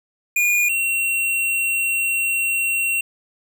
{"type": "tone pair in turn", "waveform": "square", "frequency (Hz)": [2434, 2732], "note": ["D#7", "F7"], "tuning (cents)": [-39, -39], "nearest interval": "major second", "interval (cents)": 200, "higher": "second", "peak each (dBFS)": [-16, -19], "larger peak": "first", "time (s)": [[0.36, 0.69], [0.69, 3.01]], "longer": "second", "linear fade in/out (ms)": 5, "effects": []}